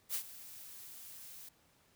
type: noise with ADSR envelope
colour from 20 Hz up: blue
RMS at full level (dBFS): -35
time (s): 0.09-1.49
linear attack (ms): 56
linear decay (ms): 80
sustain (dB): -16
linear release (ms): 6
effects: pink hiss -69 dBFS RMS until 1.95 s + high-pass 60 Hz 12 dB/octave